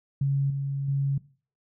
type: tone with level steps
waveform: sine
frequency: 138.59 Hz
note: C#3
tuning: in tune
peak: -21 / -26 / -22 dBFS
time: 0.21-1.18 s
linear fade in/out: 5 ms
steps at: 0.5 / 0.88 s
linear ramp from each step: 5 ms
effects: noise-tail reverb RT60 0.4 s tail -19 dB re dry